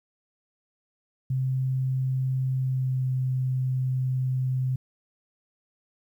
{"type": "tone with pitch glide", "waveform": "sine", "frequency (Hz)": [130.81, 129.31], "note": ["C3", "C3"], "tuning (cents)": [0, -20], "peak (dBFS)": -23, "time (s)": [1.3, 4.76], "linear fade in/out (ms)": 5, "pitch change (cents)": -20, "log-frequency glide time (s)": [2.54, 3.09], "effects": ["10-bit"]}